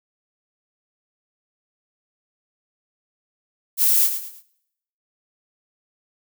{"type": "noise with echo", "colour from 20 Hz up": "violet", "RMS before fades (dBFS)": -17, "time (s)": [3.77, 4.1], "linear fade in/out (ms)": 50, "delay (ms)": 110, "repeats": 3, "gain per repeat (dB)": -9, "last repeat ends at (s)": 4.43, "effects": ["noise-tail reverb RT60 0.8 s tail -21 dB re dry"]}